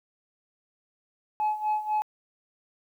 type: tone with tremolo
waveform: sine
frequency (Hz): 852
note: G#5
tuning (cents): +44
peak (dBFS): -20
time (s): 1.4-2.02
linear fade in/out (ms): 0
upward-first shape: sine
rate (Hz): 4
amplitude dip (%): 80
effects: tanh soft clip ceiling -21 dBFS + 10-bit